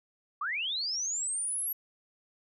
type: linear sweep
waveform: sine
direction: up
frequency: 1092 to 11730 Hz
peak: -30 dBFS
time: 0.41-1.73 s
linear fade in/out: 5 ms
effects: none